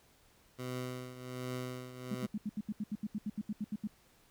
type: tone with tremolo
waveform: 15% pulse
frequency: 126.4 Hz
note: B2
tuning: 41 cents sharp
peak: -30 dBFS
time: 0.58-2.27 s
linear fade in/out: 20 ms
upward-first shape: triangle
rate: 1.3 Hz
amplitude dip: 75%
type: tone bursts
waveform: sine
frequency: 210.1 Hz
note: G#3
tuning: 20 cents sharp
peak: -33 dBFS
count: 16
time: 2.11-3.874 s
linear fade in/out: 5 ms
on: 39 ms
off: 76 ms
effects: pink hiss -66 dBFS RMS until 4.3 s